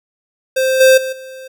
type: tone with level steps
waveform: square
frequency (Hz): 523.3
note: C5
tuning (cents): 0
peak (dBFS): -13 / -6 / -20 / -31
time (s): 0.56-1.48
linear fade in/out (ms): 10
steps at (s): 0.8 / 0.97 / 1.12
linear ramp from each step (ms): 10
effects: none